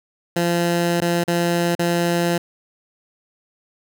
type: tone with dropouts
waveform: 15% pulse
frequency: 172.1 Hz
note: F3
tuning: 25 cents flat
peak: -11 dBFS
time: 0.36-2.38 s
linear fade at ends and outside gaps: 5 ms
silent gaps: 1.005-1.017 / 1.239-1.278 / 1.752-1.792 s
effects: none